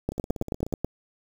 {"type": "two click trains", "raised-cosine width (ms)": 2, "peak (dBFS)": [-12, -22], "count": [8, 11], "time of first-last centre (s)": [[0.09, 0.846], [0.12, 0.726]], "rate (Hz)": [9.26, 16.5], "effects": ["7-bit"]}